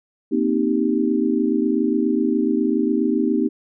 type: chord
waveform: sine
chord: C minor seventh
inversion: third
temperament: equal with one note detuned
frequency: 234.3 / 261.6 / 311.1 / 392 Hz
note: Bb3 / C4 / Eb4 / G4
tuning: +9 / 0 / 0 / 0 cents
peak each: -22 / -22 / -21 / -24 dBFS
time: 0.31-3.49 s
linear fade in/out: 20 ms
effects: none